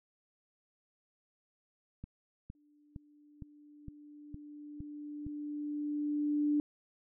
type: click train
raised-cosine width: 5 ms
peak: -31 dBFS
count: 8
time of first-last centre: 2.04-5.266 s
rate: 2.17 Hz
type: tone with exponential growth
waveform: sine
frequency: 295.2 Hz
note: D4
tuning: 9 cents sharp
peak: -26 dBFS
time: 2.55-6.6 s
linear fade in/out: 1 ms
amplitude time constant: 880 ms
effects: none